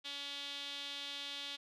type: tone with band-pass filter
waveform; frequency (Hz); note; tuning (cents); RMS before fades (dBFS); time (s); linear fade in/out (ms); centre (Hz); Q
sawtooth; 283; C#4; +36; -44; 0.04-1.57; 20; 3500; 4.4
effects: none